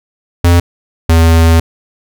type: tone pair in turn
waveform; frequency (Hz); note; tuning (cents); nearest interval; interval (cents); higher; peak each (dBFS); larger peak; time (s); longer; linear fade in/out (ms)
square; 86.5 / 82.24; F2 / E2; -16 / -4; minor second; 88; first; -5; neither; 0.44-0.6 / 1.09-1.6; second; 5
effects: none